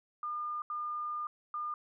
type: tone bursts at uneven times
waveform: sine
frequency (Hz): 1209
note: D6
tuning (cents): +50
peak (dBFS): -34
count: 3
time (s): 0.23-0.62 / 0.7-1.27 / 1.54-1.74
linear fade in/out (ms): 2
effects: none